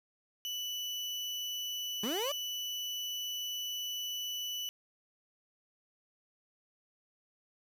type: tone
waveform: 35% pulse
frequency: 2971 Hz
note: F#7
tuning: 6 cents sharp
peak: -34 dBFS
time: 0.45-4.69 s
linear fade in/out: 0 ms
type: linear sweep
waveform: 30% pulse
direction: up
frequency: 191.4 to 599 Hz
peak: -31 dBFS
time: 2.03-2.32 s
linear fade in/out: 5 ms
effects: none